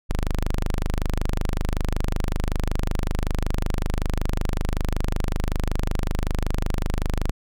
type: tone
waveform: sawtooth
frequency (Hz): 25.33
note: G#0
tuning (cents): -42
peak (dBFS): -17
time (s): 0.09-7.31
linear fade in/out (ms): 10
effects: none